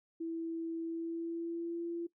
sine tone with pitch glide, 329.6 to 339.8 Hz, E4 to F4, 0 to -47 cents, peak -35 dBFS, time 0.2-2.07 s, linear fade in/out 10 ms, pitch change +53 cents, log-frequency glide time 0.83-1.84 s, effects noise-tail reverb RT60 0.1 s tail -18 dB re dry

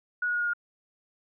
sine tone with pitch steps, 1459 / 1449.8 / 1440.6 / 1431.5 / 1422.4 Hz, F#6 / F#6 / F#6 / F6 / F6, -25 / -36 / -47 / +42 / +31 cents, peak -25 dBFS, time 0.22-0.535 s, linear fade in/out 5 ms, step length 63 ms, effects none

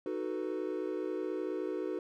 triangle chord, B dominant seventh, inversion first, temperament equal, 311.1 / 370 / 440 / 493.9 Hz, D#4 / F#4 / A4 / B4, 0 / 0 / 0 / 0 cents, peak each -37 / -35 / -38 / -39 dBFS, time 0.06-1.99 s, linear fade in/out 2 ms, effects none

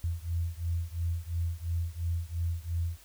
sine beating tone pair, 83.3 / 86.2 Hz, E2 / F2, +19 / -22 cents, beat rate 2.9 Hz, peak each -32 / -33 dBFS, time 0.04-2.97 s, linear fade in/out 0 ms, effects added 50 Hz sine -59 dBFS peak until 3.04 s + white hiss -57 dBFS RMS until 3.04 s

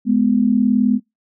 sine tone pair together, 210.8 / 250 Hz, G#3 / B3, +26 / +21 cents, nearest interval minor third, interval 295 cents, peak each -15 dBFS, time 0.05-1 s, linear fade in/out 50 ms, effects noise-tail reverb RT60 0.2 s tail -26 dB re dry

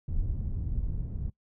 pink low-pass noise, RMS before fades -31 dBFS, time 0.08-1.3 s, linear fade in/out 5 ms, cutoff 110 Hz, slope 12 dB/octave, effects noise-tail reverb RT60 0.1 s tail -20 dB re dry

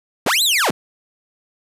sawtooth linear two-way sweep, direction up then down, 87 to 4186 to 87 Hz, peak -11 dBFS, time 0.26-0.71 s, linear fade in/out 5 ms, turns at 0.43 s, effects resampled to 32000 Hz + 7-bit

